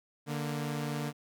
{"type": "tone pair together", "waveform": "sawtooth", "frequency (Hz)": [147.3, 232.7], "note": ["D3", "A#3"], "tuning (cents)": [6, -3], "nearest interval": "minor sixth", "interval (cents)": 791, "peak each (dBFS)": [-30, -34], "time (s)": [0.26, 1.13], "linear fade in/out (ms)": 50, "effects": []}